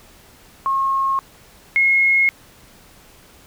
sine tone pair in turn, 1082 / 2162 Hz, C#6 / C#7, -42 / -44 cents, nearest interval octave, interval 1198 cents, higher second, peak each -16 / -12 dBFS, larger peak second, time 0.66-1.19 / 1.76-2.29 s, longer neither, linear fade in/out 0 ms, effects pink hiss -48 dBFS RMS until 3.46 s

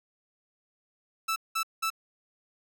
sawtooth tone bursts, 1318.5 Hz, E6, in tune, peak -23 dBFS, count 3, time 1.28-1.903 s, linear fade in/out 10 ms, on 81 ms, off 190 ms, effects none

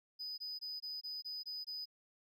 triangle tone bursts, 4988 Hz, D#8, 3 cents sharp, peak -39 dBFS, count 8, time 0.19-1.857 s, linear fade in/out 20 ms, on 190 ms, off 21 ms, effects tanh soft clip ceiling -35 dBFS

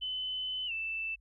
sine tone with pitch glide, 3028 to 2651 Hz, F#7 to E7, +39 to +9 cents, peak -33 dBFS, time 0.01-1.16 s, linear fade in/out 20 ms, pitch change -230 cents, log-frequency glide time 0.66-0.72 s, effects added 50 Hz sine -60 dBFS peak until 1.2 s

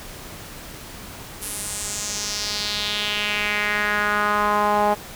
sawtooth tone with band-pass filter sweep, 207.9 Hz, G#3, 2 cents sharp, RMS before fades -23 dBFS, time 1.41-4.95 s, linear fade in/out 20 ms, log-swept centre 11000 to 780 Hz, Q 2.9, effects pink hiss -38 dBFS RMS until 5.15 s

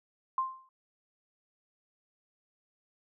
sine tone with exponential decay, 1049 Hz, C6, 4 cents sharp, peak -24 dBFS, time 0.38-0.69 s, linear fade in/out 2 ms, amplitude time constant 66 ms, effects none

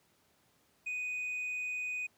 sine tone with tanh clipping, 2489 Hz, D#7, in tune, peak -35 dBFS, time 0.86-2.07 s, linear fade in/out 10 ms, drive 2 dB, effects pink hiss -70 dBFS RMS until 2.17 s + high-pass 100 Hz 12 dB/octave

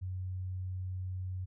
sine tone, 92.5 Hz, F#2, in tune, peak -35 dBFS, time 0.01-1.46 s, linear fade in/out 20 ms, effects none

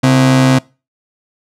45% pulse ring-modulated tone, 197.2 Hz, G3, 11 cents sharp, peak -4 dBFS, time 0.03-0.59 s, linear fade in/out 10 ms, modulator 62.7 Hz, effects noise-tail reverb RT60 0.3 s tail -23 dB re dry + low-pass 9000 Hz 12 dB/octave

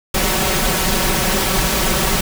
pink noise with comb filter, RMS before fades -17 dBFS, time 0.14-2.21 s, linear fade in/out 5 ms, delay 5.3 ms, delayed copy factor +0.8, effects none

